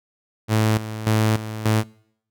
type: tone with tremolo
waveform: sawtooth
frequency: 109.1 Hz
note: A2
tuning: 14 cents flat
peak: -12 dBFS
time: 0.48-1.84 s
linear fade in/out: 50 ms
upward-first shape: square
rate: 1.7 Hz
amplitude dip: 75%
effects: noise-tail reverb RT60 0.7 s tail -25 dB re dry